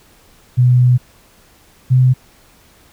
sine tone pair in turn, 124.6 / 128.03 Hz, B2 / C3, +16 / -37 cents, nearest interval unison, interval 47 cents, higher second, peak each -7 dBFS, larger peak neither, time 0.57-0.98 / 1.9-2.14 s, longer first, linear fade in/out 20 ms, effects pink hiss -49 dBFS RMS until 2.92 s

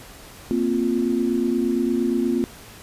sine chord, Bb suspended second, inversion none, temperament equal, 233.1 / 261.6 / 349.2 Hz, Bb3 / C4 / F4, 0 / 0 / 0 cents, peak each -23 dBFS, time 0.51-2.44 s, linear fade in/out 0 ms, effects pink hiss -43 dBFS RMS until 2.82 s + resampled to 32000 Hz

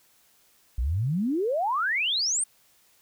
sine exponential sweep, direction up, 54.5 to 9240 Hz, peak -23 dBFS, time 0.78-2.44 s, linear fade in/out 5 ms, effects white hiss -62 dBFS RMS until 3.01 s

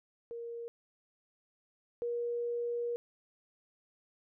sine tone pair in turn, 468.1 / 475.7 Hz, A#4 / A#4, +7 / +35 cents, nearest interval unison, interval 28 cents, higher second, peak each -39 / -32 dBFS, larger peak second, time 0.31-0.68 / 2.02-2.96 s, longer second, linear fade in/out 0 ms, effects none

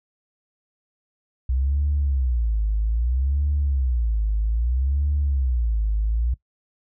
sine tone with vibrato, 61.74 Hz, B1, in tune, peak -18 dBFS, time 1.49-6.34 s, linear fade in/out 5 ms, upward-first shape sine, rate 0.62 Hz, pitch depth 280 cents each way, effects noise-tail reverb RT60 0.1 s tail -19 dB re dry + tanh soft clip ceiling -14 dBFS

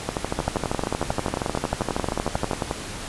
two click trains, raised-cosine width 1 ms, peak -9 / -9 dBFS, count 32 / 27, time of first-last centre 0.09-2.512 / 0.39-2.711 s, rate 12.8 / 11.2 Hz, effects pink hiss -34 dBFS RMS until 3.08 s + resampled to 24000 Hz

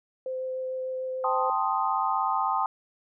sine tone with vibrato, 517 Hz, C5, 21 cents flat, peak -29 dBFS, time 0.26-1.5 s, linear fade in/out 2 ms, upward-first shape triangle, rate 6.7 Hz, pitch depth 8 cents each way
sine chord, A half-diminished seventh, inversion third, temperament equal, 784 / 880 / 1046.5 / 1244.5 Hz, G5 / A5 / C6 / Eb6, 0 / 0 / 0 / 0 cents, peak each -29 dBFS, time 1.24-2.66 s, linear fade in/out 2 ms
effects none

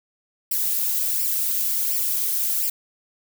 violet noise with flanger, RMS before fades -23 dBFS, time 0.51-2.7 s, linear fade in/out 5 ms, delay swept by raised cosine 0.38 to 4.08 ms, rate 1.4 Hz, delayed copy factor +0.9, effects none

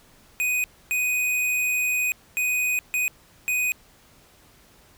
square tone bursts at uneven times, 2493 Hz, D#7, 3 cents sharp, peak -22 dBFS, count 5, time 0.4-0.64 / 0.91-2.12 / 2.37-2.79 / 2.94-3.08 / 3.48-3.72 s, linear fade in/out 0 ms, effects pink hiss -55 dBFS RMS until 4.97 s

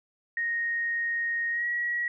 sine tone with pitch glide, 1864.7 to 1914.9 Hz, A#6 to A#6, 0 to +46 cents, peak -26 dBFS, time 0.37-2.08 s, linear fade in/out 2 ms, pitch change +46 cents, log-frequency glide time 1.51-1.67 s, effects none

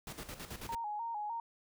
pink noise with tremolo, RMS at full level -44 dBFS, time 0.07-0.75 s, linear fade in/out 2 ms, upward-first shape square, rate 9.2 Hz, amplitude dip 65%
sine tone with vibrato, 880 Hz, A5, in tune, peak -36 dBFS, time 0.69-1.4 s, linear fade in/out 2 ms, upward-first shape square, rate 3.3 Hz, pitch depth 87 cents each way
effects none

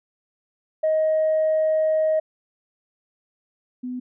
sine tone pair in turn, 628 / 250.5 Hz, D#5 / B3, +16 / +25 cents, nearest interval octave + major third, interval 1591 cents, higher first, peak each -16 / -27 dBFS, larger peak first, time 0.83-2.2 / 3.83-4 s, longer first, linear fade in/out 10 ms, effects tanh soft clip ceiling -14 dBFS

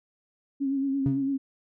sine tone with vibrato, 273.3 Hz, C#4, 24 cents flat, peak -24 dBFS, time 0.6-1.38 s, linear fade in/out 20 ms, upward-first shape sine, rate 8.9 Hz, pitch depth 39 cents each way
triangle tone with exponential decay, 135.4 Hz, C#3, 40 cents flat, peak -19 dBFS, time 1.06-1.33 s, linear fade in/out 2 ms, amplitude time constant 58 ms
effects none

